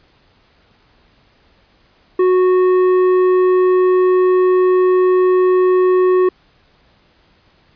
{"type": "tone with tanh clipping", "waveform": "triangle", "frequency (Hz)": 367.8, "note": "F#4", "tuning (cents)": -10, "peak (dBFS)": -11, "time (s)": [2.19, 6.29], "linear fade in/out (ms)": 5, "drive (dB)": 13, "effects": ["pink hiss -54 dBFS RMS until 7.75 s", "resampled to 11025 Hz"]}